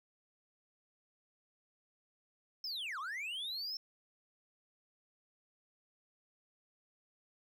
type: linear two-way sweep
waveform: triangle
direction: down then up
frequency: 5390 to 1034 to 5390 Hz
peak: -37 dBFS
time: 2.64-3.77 s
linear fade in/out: 2 ms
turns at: 2.99 s
effects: none